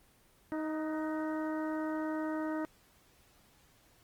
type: harmonic tone with a mistuned harmonic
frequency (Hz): 312.5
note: D#4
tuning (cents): +8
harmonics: 1 / 2 / 3 / 4 / 5 / 6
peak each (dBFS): -34 / -40 / -44 / -46 / -48 / -50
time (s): 0.52-2.65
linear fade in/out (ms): 0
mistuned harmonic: 5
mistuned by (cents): -52
effects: pink hiss -65 dBFS RMS until 4.03 s + Opus 24 kbps